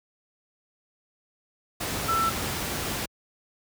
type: tone in noise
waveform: sine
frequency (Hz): 1333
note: E6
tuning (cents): +19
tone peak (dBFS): -22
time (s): 2.08-2.3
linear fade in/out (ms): 10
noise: pink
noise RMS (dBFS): -30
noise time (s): 1.8-3.06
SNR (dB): +5
effects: high-pass 60 Hz 12 dB/octave